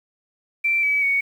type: tone with pitch steps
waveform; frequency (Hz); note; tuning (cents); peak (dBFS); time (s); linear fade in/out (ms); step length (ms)
sine; 2345 / 2287 / 2231; D7 / D7 / C#7; -3 / -47 / +11; -17; 0.64-1.21; 10; 190
effects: 8-bit